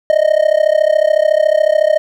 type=tone with amplitude modulation; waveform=triangle; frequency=618 Hz; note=D#5; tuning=12 cents flat; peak=-3 dBFS; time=0.1-1.98 s; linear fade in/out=0 ms; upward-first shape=sine; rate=33.9 Hz; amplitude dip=95%; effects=none